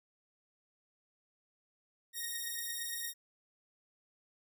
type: beating tone pair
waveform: 5% pulse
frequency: 1859 / 1867.7 Hz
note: A#6 / A#6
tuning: -5 / +3 cents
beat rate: 8.7 Hz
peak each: -31 / -29 dBFS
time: 2.13-3.14 s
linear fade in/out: 50 ms
effects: none